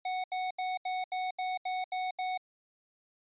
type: tone bursts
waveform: square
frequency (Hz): 740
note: F#5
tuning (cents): 0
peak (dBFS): -32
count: 9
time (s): 0.05-2.376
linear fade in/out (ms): 5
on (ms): 190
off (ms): 77
effects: resampled to 8000 Hz